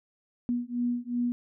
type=beating tone pair; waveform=sine; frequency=240.9 / 243.6 Hz; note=B3 / B3; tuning=-43 / -24 cents; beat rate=2.7 Hz; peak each=-30 dBFS; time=0.49-1.32 s; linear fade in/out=0 ms; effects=none